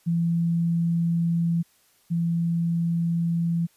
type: tone pair in turn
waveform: sine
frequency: 168.5 / 168.5 Hz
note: E3 / E3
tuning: +38 / +38 cents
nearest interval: unison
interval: 0 cents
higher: neither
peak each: -20 / -21 dBFS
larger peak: first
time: 0.06-1.63 / 2.1-3.67 s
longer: neither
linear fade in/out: 20 ms
effects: white hiss -62 dBFS RMS until 3.76 s + resampled to 32000 Hz